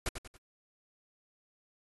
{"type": "noise with echo", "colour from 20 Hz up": "pink", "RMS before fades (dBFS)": -32, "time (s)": [0.06, 0.09], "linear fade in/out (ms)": 2, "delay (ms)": 93, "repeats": 3, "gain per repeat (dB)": -8, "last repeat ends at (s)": 0.369, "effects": ["AAC 32 kbps"]}